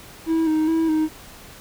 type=tone with vibrato; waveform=triangle; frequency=318.5 Hz; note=D#4; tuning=41 cents sharp; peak=-15 dBFS; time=0.26-1.09 s; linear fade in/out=50 ms; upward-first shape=square; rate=2.4 Hz; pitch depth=34 cents each way; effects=pink hiss -43 dBFS RMS until 1.6 s